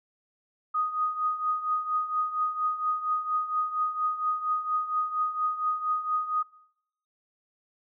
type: tone with tremolo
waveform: sine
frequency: 1244.5 Hz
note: D#6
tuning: in tune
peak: -22 dBFS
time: 0.74-6.43 s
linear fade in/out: 10 ms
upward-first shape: triangle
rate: 4.3 Hz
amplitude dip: 80%
effects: noise-tail reverb RT60 0.8 s tail -23 dB re dry